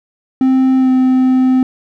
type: tone with pitch glide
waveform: triangle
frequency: 261.6 to 258 Hz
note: C4 to C4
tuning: 0 to -24 cents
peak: -6 dBFS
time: 0.41-1.63 s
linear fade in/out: 2 ms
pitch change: -24 cents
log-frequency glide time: 0.78-0.9 s
effects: none